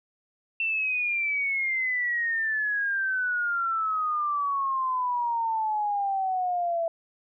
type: exponential sweep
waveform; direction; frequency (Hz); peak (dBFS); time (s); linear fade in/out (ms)
sine; down; 2698 to 661; -24; 0.6-6.88; 2
effects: none